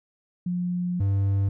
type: tone pair in turn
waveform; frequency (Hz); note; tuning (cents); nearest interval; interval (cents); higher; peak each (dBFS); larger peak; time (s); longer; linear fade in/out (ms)
sine / triangle; 177.9 / 98.61; F3 / G2; +32 / +11; minor seventh; 1021; first; -24 / -18; second; 0.46-1 / 1-1.49; first; 5
effects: none